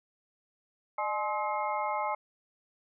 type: tone cluster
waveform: sine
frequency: 606 / 847 / 1048 / 1280 / 2137 Hz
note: D#5 / G#5 / C6 / D#6 / C7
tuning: -46 / +34 / +2 / +49 / +36 cents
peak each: -36 / -32 / -35 / -38 / -40 dBFS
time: 0.98-2.15 s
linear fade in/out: 5 ms
effects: none